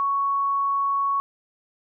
sine tone, 1112 Hz, C#6, 5 cents sharp, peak -20 dBFS, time 0-1.2 s, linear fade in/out 0 ms, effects none

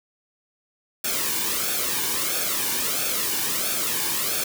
white noise with flanger, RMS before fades -25 dBFS, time 1.04-4.44 s, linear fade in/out 5 ms, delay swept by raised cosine 1 to 1.55 ms, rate 1.5 Hz, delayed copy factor -0.65, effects none

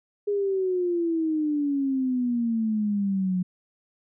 sine exponential sweep, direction down, 413.4 to 180 Hz, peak -22 dBFS, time 0.27-3.43 s, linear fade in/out 10 ms, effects none

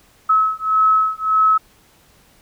sine beating tone pair, 1289 / 1290.7 Hz, E6 / E6, -39 / -37 cents, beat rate 1.7 Hz, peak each -16 dBFS, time 0.29-1.58 s, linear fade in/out 10 ms, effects pink hiss -53 dBFS RMS until 2.41 s

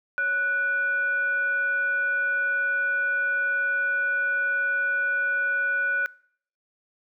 sine tone with frequency modulation, 1477 Hz, F#6, 3 cents flat, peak -22 dBFS, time 0.18-6.06 s, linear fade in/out 0 ms, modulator 921 Hz, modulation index 0.29, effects noise-tail reverb RT60 0.6 s tail -23 dB re dry

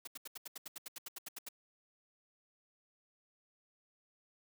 white noise bursts, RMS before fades -45 dBFS, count 15, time 0.05-1.488 s, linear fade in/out 5 ms, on 24 ms, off 77 ms, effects high-pass 200 Hz 12 dB/octave

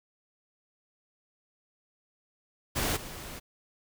pink noise with level steps, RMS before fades -29 / -42 dBFS, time 2.75-3.4 s, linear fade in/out 20 ms, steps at 2.96 s, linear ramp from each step 10 ms, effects none

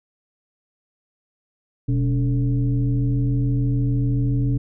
sine tone with frequency modulation, 123.47 Hz, B2, in tune, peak -17 dBFS, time 1.88-4.58 s, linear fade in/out 10 ms, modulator 160 Hz, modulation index 0.8, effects none

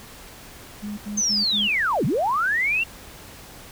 sine tone bursts, 207.7 Hz, G#3, in tune, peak -28 dBFS, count 4, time 0.82-1.682 s, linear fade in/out 20 ms, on 160 ms, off 74 ms
sine linear two-way sweep, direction down then up, 6330 to 115 to 2794 Hz, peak -19 dBFS, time 1.17-2.84 s, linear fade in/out 10 ms, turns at 2.05 s
effects pink hiss -43 dBFS RMS until 3.71 s

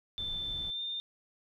sine tone with pitch glide, 3543 to 3611 Hz, A7 to A7, +11 to +44 cents, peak -34 dBFS, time 0.18-1 s, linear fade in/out 0 ms, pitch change +33 cents, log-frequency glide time 0.7-0.79 s
brown noise, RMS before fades -45 dBFS, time 0.18-0.71 s, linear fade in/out 10 ms
effects none

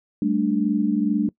sine chord, G suspended second, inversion none, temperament equal with one note detuned, 197.7 / 220 / 293.7 Hz, G3 / A3 / D4, +15 / 0 / 0 cents, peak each -24 / -22 / -22 dBFS, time 0.22-1.29 s, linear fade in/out 2 ms, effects noise-tail reverb RT60 0.1 s tail -23 dB re dry

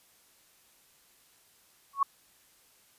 sine tone with exponential growth, 1107 Hz, C#6, 3 cents flat, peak -18 dBFS, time 1.93-2.03 s, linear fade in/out 5 ms, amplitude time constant 21 ms, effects white hiss -63 dBFS RMS until 2.98 s + resampled to 32000 Hz

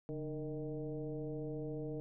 sine tone with frequency modulation, 302.9 Hz, D#4, 46 cents flat, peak -38 dBFS, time 0.09-2 s, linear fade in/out 0 ms, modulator 160 Hz, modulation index 1.5, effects none

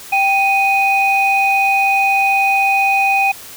sine tone pair together, 784 / 2489 Hz, G5 / D#7, 0 / 0 cents, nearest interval octave + minor sixth, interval 2000 cents, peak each -13 dBFS, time 0.12-3.32 s, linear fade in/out 10 ms, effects tanh soft clip ceiling -5 dBFS + white hiss -35 dBFS RMS until 3.56 s

